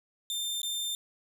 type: tone with dropouts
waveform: sawtooth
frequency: 3590 Hz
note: A7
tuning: 34 cents sharp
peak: -28 dBFS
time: 0.3-0.95 s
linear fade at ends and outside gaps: 1 ms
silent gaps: 0.617-0.631 s
effects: none